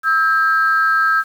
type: tone pair together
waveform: sine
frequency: 1302.6 / 1597 Hz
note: E6 / G6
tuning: -21 / +32 cents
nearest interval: major third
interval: 353 cents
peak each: -14 dBFS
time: 0.03-1.24 s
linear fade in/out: 50 ms
effects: tanh soft clip ceiling -6 dBFS + 7-bit